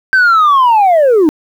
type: linear sweep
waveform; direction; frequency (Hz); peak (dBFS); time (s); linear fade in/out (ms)
sine; down; 1568 to 290; -3; 0.13-1.29; 0
effects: tanh soft clip ceiling -4 dBFS + 7-bit